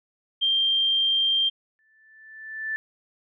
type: tone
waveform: sine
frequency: 3175 Hz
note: G7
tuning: 21 cents sharp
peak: -19 dBFS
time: 0.41-1.5 s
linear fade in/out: 20 ms
type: tone with exponential growth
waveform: sine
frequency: 1760 Hz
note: A6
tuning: in tune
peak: -24 dBFS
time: 1.79-2.76 s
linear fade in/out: 0 ms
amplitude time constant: 210 ms
effects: none